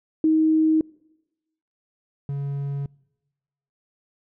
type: tone pair in turn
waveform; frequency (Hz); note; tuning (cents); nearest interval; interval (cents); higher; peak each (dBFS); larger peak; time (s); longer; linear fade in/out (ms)
sine / triangle; 315.4 / 140.49; D#4 / C#3; +24 / +24; octave + major second; 1400; first; -15 / -23; first; 0.24-0.81 / 2.29-2.86; neither; 2
effects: noise-tail reverb RT60 1.0 s tail -25 dB re dry